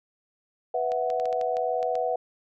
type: chord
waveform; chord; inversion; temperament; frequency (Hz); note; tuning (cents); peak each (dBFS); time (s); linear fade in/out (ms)
sine; B suspended fourth; none; equal; 493.9 / 659.3 / 740; B4 / E5 / F#5; 0 / 0 / 0; -28 / -29 / -28; 0.74-2.16; 5
type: clicks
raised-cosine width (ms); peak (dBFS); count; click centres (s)
0.2; -24; 9; 0.919 / 1.102 / 1.199 / 1.256 / 1.328 / 1.413 / 1.569 / 1.829 / 1.954
effects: none